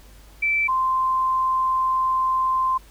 sine tone pair in turn, 2327 / 1042 Hz, D7 / C6, -17 / -7 cents, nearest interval octave + major second, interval 1390 cents, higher first, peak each -18 dBFS, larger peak neither, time 0.42-0.68 / 0.68-2.78 s, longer second, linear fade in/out 10 ms, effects added 50 Hz sine -46 dBFS peak until 2.9 s + pink hiss -52 dBFS RMS until 2.9 s

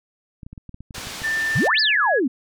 clicks, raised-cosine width 5 ms, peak -25 dBFS, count 11, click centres 0.432 / 0.465 / 0.53 / 0.578 / 0.693 / 0.744 / 0.806 / 0.908 / 0.982 / 1.071 / 1.219 s
white low-pass noise, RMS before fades -34 dBFS, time 0.94-1.68 s, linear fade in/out 10 ms, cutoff 5500 Hz, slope 12 dB/octave
sine tone with pitch glide, 1782 to 1672.3 Hz, A6 to G#6, +22 to +12 cents, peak -20 dBFS, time 1.23-2.2 s, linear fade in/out 20 ms, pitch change -110 cents, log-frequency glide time 1.65-2.06 s
sine exponential two-way sweep, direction up then down, 98 to 5270 to 232 Hz, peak -17 dBFS, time 1.55-2.28 s, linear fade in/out 10 ms, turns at 1.8 s
effects none

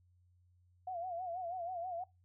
sine tone with vibrato, 710 Hz, F5, 28 cents sharp, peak -38 dBFS, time 0.87-2.04 s, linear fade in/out 5 ms, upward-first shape sine, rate 6.2 Hz, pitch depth 99 cents each way, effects noise-tail reverb RT60 0.2 s tail -20 dB re dry + added 89 Hz sine -66 dBFS peak until 2.24 s

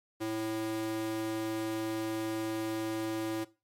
square tone with high-pass filter, 110 Hz, A2, in tune, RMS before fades -34 dBFS, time 0.2-3.45 s, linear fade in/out 20 ms, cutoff 290 Hz, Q 2.2, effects noise-tail reverb RT60 0.3 s tail -18 dB re dry + MP3 64 kbps

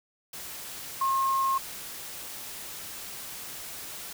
sine tone in noise, 1073 Hz, C6, 43 cents sharp, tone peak -23 dBFS, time 1.01-1.58 s, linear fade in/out 5 ms, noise white, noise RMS -40 dBFS, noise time 0.33-4.13 s, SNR +14 dB, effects none

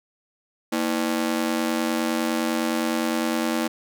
sawtooth ring-modulated tone, 277.2 Hz, C#4, in tune, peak -15 dBFS, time 0.72-3.68 s, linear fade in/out 10 ms, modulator 44.9 Hz, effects none

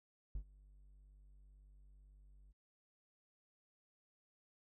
triangle tone with ADSR envelope, 49 Hz, G1, in tune, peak -35 dBFS, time 0.35-2.53 s, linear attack 3 ms, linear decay 78 ms, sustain -23 dB, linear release 23 ms, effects none

